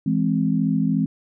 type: chord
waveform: sine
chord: E augmented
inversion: none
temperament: equal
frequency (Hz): 164.81 / 207.7 / 261.6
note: E3 / G#3 / B#3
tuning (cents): 0 / 0 / 0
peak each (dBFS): -22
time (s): 0.06-1.06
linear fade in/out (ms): 5
effects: none